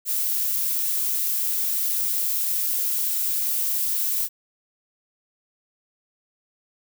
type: noise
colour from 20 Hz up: violet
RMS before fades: -24 dBFS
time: 0.05-4.29 s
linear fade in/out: 50 ms
effects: none